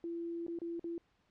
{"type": "tone with dropouts", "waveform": "sine", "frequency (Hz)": 338.1, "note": "E4", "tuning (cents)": 44, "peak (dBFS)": -37, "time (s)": [0.04, 0.98], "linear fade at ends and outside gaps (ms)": 1, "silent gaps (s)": [[0.466, 0.481], [0.588, 0.617], [0.795, 0.842]], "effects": ["pink hiss -74 dBFS RMS until 1.3 s", "low-pass 4000 Hz 12 dB/octave"]}